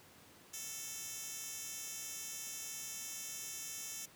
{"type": "tone with high-pass filter", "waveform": "10% pulse", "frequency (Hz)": 443, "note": "A4", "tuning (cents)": 12, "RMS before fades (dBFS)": -45, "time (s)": [0.53, 4.06], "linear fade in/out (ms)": 10, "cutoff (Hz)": 5700, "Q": 1.1, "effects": ["pink hiss -60 dBFS RMS until 4.15 s", "high-pass 100 Hz 12 dB/octave"]}